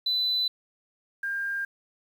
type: tone pair in turn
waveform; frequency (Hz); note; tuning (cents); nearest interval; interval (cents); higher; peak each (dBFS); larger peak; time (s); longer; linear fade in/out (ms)
sine; 4000 / 1601.2; B7 / G6; +21 / +36; octave + major third; 1585; first; -22 / -27; first; 0.06-0.48 / 1.23-1.65; neither; 5
effects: tanh soft clip ceiling -19 dBFS + 9-bit